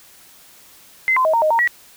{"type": "tone with pitch steps", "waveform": "sine", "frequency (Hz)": [2063, 1029, 633, 923, 620, 922, 1926], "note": ["C7", "C6", "D#5", "A#5", "D#5", "A#5", "B6"], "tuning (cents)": [-25, -29, 30, -17, -6, -19, -44], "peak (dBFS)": -13, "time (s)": [1.08, 1.675], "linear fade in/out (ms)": 0, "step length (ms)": 85, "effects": ["white hiss -47 dBFS RMS until 1.96 s"]}